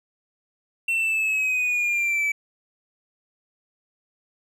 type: exponential sweep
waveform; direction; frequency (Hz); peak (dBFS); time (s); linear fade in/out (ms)
triangle; down; 2713 to 2294; -19; 0.88-2.32; 5
effects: none